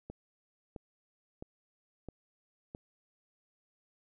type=click train; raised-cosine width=2 ms; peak=-29 dBFS; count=5; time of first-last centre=0.1-2.749 s; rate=1.51 Hz; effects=none